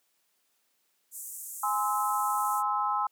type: band-pass noise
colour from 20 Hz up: pink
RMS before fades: -41 dBFS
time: 1.11-2.63 s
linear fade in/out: 50 ms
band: 7100 to 15000 Hz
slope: 48 dB/octave
type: chord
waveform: sine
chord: Ab augmented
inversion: none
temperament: just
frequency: 830.6 / 1038.3 / 1297.8 Hz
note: Ab5 / C6 / E6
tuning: 0 / -14 / -27 cents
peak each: -30 dBFS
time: 1.63-3.07 s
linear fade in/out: 5 ms
effects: white hiss -73 dBFS RMS until 3.11 s + high-pass 200 Hz 12 dB/octave